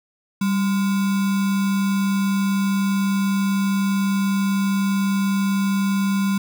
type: tone with sample-and-hold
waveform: sine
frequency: 196 Hz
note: G3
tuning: in tune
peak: -17 dBFS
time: 0.41-6.38 s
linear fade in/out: 5 ms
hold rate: 1225 Hz
effects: none